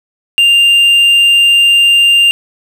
triangle tone, 2794 Hz, F7, in tune, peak -3 dBFS, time 0.38-2.31 s, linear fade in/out 0 ms, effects 7-bit

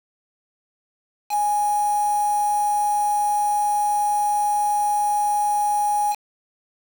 sine tone with quantisation, 830.6 Hz, G#5, in tune, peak -18 dBFS, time 1.29-6.16 s, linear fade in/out 50 ms, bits 5, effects none

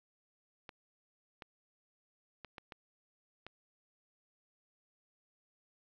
clicks, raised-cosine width 0.3 ms, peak -30 dBFS, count 6, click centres 0.692 / 1.422 / 2.447 / 2.582 / 2.722 / 3.466 s, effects low-pass 5000 Hz 12 dB/octave + 12-bit

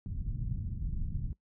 pink low-pass noise, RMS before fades -35 dBFS, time 0.06-1.33 s, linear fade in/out 2 ms, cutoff 170 Hz, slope 24 dB/octave, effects noise-tail reverb RT60 0.1 s tail -19 dB re dry

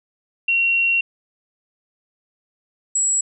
sine tone pair in turn, 2740 / 7750 Hz, F7 / B8, -34 / -34 cents, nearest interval octave + tritone, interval 1800 cents, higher second, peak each -15 / -16 dBFS, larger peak first, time 0.48-1.01 / 2.95-3.21 s, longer first, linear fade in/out 5 ms, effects none

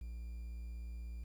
triangle tone with quantisation, 58.27 Hz, A#1, in tune, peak -40 dBFS, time 0.01-1.24 s, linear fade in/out 5 ms, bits 11, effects none

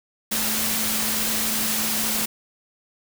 sine tone in noise, 218.5 Hz, A3, 12 cents flat, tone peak -32 dBFS, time 0.31-2.26 s, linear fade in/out 10 ms, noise white, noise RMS -24 dBFS, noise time 0.31-2.26 s, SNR -11 dB, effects none

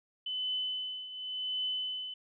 sine tone with tremolo, 3020 Hz, F#7, 35 cents sharp, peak -30 dBFS, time 0.26-2.14 s, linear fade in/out 5 ms, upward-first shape triangle, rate 0.9 Hz, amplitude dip 75%, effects none

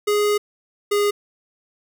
square tone pair in turn, 415.3 / 410.8 Hz, G#4 / G#4, 0 / -19 cents, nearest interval unison, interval 19 cents, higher first, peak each -17 dBFS, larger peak neither, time 0.07-0.38 / 0.91-1.11 s, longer first, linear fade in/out 10 ms, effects none

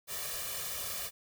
white noise with comb filter, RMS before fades -38 dBFS, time 0.07-1.11 s, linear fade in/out 50 ms, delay 1.7 ms, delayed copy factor +0.75, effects none

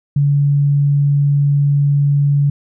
sine tone, 142.8 Hz, D3, 48 cents flat, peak -10 dBFS, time 0.16-2.5 s, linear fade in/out 5 ms, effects none

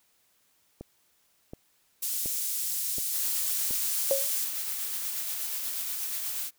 click train, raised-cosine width 2 ms, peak -26 dBFS, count 5, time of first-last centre 0.81-3.709 s, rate 1.38 Hz
pink high-pass noise, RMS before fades -31 dBFS, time 2.02-4.45 s, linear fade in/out 10 ms, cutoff 8400 Hz, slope 12 dB/octave
blue noise with tremolo, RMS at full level -32 dBFS, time 3.11-6.51 s, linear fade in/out 50 ms, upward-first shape sine, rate 8.3 Hz, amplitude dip 25%
sine tone with exponential decay, 547 Hz, C#5, 23 cents flat, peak -19 dBFS, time 4.11-4.31 s, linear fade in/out 1 ms, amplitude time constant 43 ms
effects white hiss -68 dBFS RMS until 6.58 s

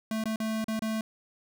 square tone with dropouts, 220 Hz, A3, in tune, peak -29 dBFS, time 0.11-1.01 s, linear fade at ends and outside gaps 2 ms, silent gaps 0.239-0.256 / 0.36-0.401 / 0.643-0.682 / 0.793-0.821 s, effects none

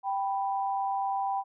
sine tone pair together, 784 / 987.8 Hz, G5 / B5, 0 / 0 cents, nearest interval major third, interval 400 cents, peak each -28 / -33 dBFS, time 0.03-1.44 s, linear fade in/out 50 ms, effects none

